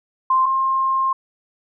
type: tone pair in turn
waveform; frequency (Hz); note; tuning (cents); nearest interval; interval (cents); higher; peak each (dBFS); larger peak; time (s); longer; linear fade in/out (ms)
sine; 1046.5 / 1062.3; C6 / C6; 0 / +26; unison; 26; second; -13 / -16; first; 0.3-0.46 / 0.46-1.13; second; 5
effects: none